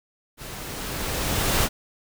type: noise with level ramp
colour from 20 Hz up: pink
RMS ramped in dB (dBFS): -38 to -20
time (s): 0.37-1.69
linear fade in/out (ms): 50
effects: none